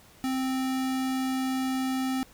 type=tone; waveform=square; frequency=261.6 Hz; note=C4; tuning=in tune; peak=-27 dBFS; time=0.24-2.23 s; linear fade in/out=0 ms; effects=pink hiss -55 dBFS RMS until 2.33 s